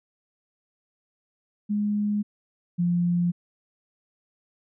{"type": "tone pair in turn", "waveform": "sine", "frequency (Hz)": [207.6, 174.45], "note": ["G#3", "F3"], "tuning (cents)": [0, -2], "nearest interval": "minor third", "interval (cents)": 302, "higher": "first", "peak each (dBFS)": [-22, -20], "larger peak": "second", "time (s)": [[1.69, 2.23], [2.78, 3.32]], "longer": "neither", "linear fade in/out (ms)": 20, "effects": []}